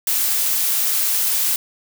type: noise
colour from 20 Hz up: blue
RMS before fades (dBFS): -19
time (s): 0.07-1.56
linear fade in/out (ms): 2
effects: none